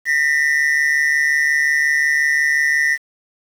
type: tone pair together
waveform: triangle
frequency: 1823 / 1968.6 Hz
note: A#6 / B6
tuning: -39 / -6 cents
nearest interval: minor second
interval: 133 cents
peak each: -15 dBFS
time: 0.05-2.98 s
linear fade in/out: 50 ms
effects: 7-bit